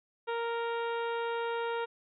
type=harmonic tone; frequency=465.5 Hz; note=A#4; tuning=2 cents flat; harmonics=1 / 2 / 3 / 4 / 5 / 6 / 7 / 8; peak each=-33 / -36 / -40 / -47 / -49 / -49 / -52 / -52 dBFS; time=0.27-1.86 s; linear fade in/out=20 ms; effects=none